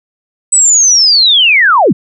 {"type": "linear sweep", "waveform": "sine", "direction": "down", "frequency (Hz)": [8130, 120.1], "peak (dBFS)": -4, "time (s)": [0.52, 1.93], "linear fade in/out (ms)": 10, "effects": []}